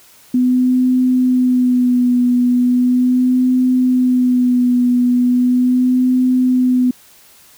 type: tone with vibrato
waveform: sine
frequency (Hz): 250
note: B3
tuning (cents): +21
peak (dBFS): -10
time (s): 0.34-6.91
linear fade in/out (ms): 5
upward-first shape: sine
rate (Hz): 0.38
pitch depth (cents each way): 28
effects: white hiss -46 dBFS RMS until 7.57 s